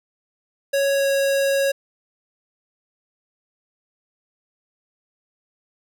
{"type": "tone with pitch glide", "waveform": "square", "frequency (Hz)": [554.4, 550.9], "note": ["C#5", "C#5"], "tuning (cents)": [0, -11], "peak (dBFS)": -18, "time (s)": [0.73, 1.72], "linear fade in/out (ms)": 10, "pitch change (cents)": -11, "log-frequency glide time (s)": [0.94, 1.08], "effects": []}